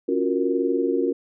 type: chord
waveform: sine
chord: Gb major seventh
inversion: second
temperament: equal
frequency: 277.2 / 349.2 / 370 / 466.2 Hz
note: Db4 / F4 / Gb4 / Bb4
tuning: 0 / 0 / 0 / 0 cents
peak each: -25 dBFS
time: 0.08-1.13 s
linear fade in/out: 10 ms
effects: none